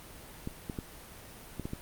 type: clicks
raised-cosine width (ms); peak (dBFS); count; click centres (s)
3; -22; 6; 0.474 / 0.698 / 0.788 / 1.597 / 1.655 / 1.734
effects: pink hiss -49 dBFS RMS until 1.81 s + Opus 32 kbps